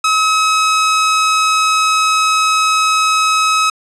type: tone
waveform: sawtooth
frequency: 1280 Hz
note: D#6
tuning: 49 cents sharp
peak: -7 dBFS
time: 0.04-3.7 s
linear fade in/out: 5 ms
effects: resampled to 22050 Hz + 8-bit